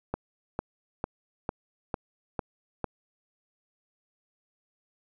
click train, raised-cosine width 1 ms, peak -15 dBFS, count 7, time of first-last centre 0.14-2.843 s, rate 2.22 Hz, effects none

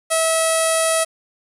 sawtooth tone with low-pass filter, 648 Hz, E5, 30 cents flat, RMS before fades -18 dBFS, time 0.1-1.05 s, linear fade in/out 20 ms, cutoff 10000 Hz, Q 7.2, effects 8-bit

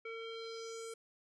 square tone with low-pass filter sweep, 454 Hz, A#4, 46 cents flat, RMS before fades -45 dBFS, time 0.05-0.94 s, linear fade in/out 5 ms, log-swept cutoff 2200 to 9200 Hz, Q 3.5, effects none

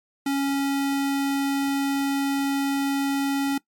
square tone, 277.2 Hz, C#4, in tune, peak -22 dBFS, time 0.26-3.58 s, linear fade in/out 5 ms, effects noise-tail reverb RT60 0.1 s tail -20 dB re dry + MP3 96 kbps

